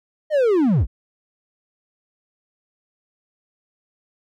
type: linear sweep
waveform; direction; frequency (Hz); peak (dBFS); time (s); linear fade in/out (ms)
triangle; down; 633 to 35.34; -12; 0.3-0.87; 50
effects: none